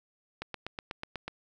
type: click train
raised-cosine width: 0.3 ms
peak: -20 dBFS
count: 8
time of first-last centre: 0.42-1.28 s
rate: 8.14 Hz
effects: none